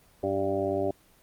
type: harmonic tone with a mistuned harmonic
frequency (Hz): 97.8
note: G2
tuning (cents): -4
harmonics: 1 / 2 / 3 / 4 / 6 / 7 / 8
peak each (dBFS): -37 / -40 / -33 / -29 / -30 / -34 / -41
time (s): 0.23-0.91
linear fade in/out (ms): 5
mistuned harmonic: 1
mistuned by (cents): -26
effects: pink hiss -60 dBFS RMS until 1.22 s + Opus 24 kbps